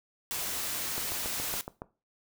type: noise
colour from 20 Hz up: white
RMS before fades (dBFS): -34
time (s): 0.31-1.61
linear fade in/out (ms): 0
type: click train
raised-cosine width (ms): 1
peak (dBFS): -23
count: 7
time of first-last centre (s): 0.98-1.819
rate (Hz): 7.15
effects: noise-tail reverb RT60 0.3 s tail -17 dB re dry